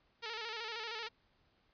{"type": "tone with vibrato", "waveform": "5% pulse", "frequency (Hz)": 450, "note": "A4", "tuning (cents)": 39, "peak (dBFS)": -28, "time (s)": [0.22, 1.09], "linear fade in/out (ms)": 20, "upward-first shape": "square", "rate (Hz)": 13, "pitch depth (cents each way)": 62, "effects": ["pink hiss -73 dBFS RMS until 1.73 s", "resampled to 11025 Hz"]}